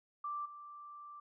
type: tone with level steps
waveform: sine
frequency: 1174.7 Hz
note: D6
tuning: in tune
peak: -37 / -48 dBFS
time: 0.24-1.2 s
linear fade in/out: 5 ms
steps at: 0.45 s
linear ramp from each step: 10 ms
effects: none